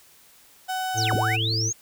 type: tone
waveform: 35% pulse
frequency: 749 Hz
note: F#5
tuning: 21 cents sharp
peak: -24 dBFS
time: 0.68-1.37 s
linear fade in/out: 20 ms
type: harmonic tone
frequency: 111 Hz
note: A2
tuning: 16 cents sharp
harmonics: 1 / 3 / 4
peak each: -25 / -35 / -37 dBFS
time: 0.94-1.72 s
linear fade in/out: 50 ms
type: linear two-way sweep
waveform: sine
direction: down then up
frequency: 6700 to 46.17 to 6700 Hz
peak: -24 dBFS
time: 0.97-1.73 s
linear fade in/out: 10 ms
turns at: 1.14 s
effects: white hiss -54 dBFS RMS until 1.81 s